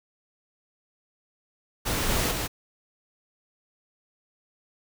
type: noise with level steps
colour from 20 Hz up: pink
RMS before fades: -27 / -25 / -29 dBFS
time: 1.85-2.48 s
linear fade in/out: 20 ms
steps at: 2.09 / 2.31 s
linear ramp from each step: 2 ms
effects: none